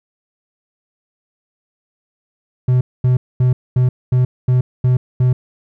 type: tone bursts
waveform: triangle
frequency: 126.2 Hz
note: B2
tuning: 38 cents sharp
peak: -8 dBFS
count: 8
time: 2.68-5.33 s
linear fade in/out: 5 ms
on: 130 ms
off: 230 ms
effects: none